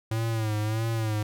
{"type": "tone with vibrato", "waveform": "square", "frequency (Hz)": 110, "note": "A2", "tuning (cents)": 0, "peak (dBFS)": -26, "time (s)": [0.11, 1.23], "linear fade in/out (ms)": 5, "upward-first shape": "sine", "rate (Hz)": 1.6, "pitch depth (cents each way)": 68, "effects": []}